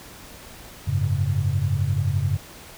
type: chord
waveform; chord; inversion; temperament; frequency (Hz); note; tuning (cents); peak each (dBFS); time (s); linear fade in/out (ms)
sine; F# suspended second; none; just; 92.5 / 104.06 / 138.75; F#2 / G#2 / C#3; 0 / +4 / +2; -24; 0.87-2.37; 10
effects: pink hiss -43 dBFS RMS until 2.77 s